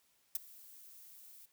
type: noise with ADSR envelope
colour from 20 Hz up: violet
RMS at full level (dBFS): -32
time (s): 0.35-1.46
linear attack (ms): 5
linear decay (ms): 17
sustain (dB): -24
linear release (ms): 11
effects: white hiss -73 dBFS RMS until 1.52 s